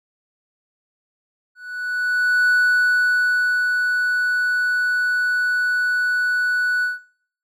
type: tone with ADSR envelope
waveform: triangle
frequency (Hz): 1480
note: F#6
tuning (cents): 0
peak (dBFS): -12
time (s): 1.55-6.99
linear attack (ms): 930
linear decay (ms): 1200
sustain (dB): -4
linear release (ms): 160
effects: noise-tail reverb RT60 0.6 s tail -18 dB re dry